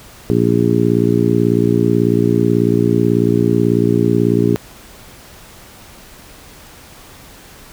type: harmonic tone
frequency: 58.2 Hz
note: A#1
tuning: 2 cents flat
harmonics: 2 / 3 / 4 / 5 / 6 / 7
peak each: -18 / -18 / -18 / -18 / -18 / -18 dBFS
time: 0.3-4.56 s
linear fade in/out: 0 ms
effects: pink hiss -40 dBFS RMS until 7.72 s